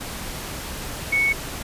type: tone in noise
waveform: sine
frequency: 2217 Hz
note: C#7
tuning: in tune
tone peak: -17 dBFS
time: 1.12-1.33 s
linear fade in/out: 10 ms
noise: pink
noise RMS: -32 dBFS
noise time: 0-1.63 s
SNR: +12 dB
effects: resampled to 32000 Hz